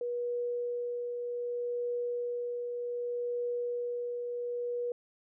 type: tone with tremolo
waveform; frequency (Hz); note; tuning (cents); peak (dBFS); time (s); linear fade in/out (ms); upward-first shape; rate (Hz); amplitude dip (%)
sine; 483.2; B4; -38; -30; 0.01-4.92; 2; triangle; 0.65; 35
effects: none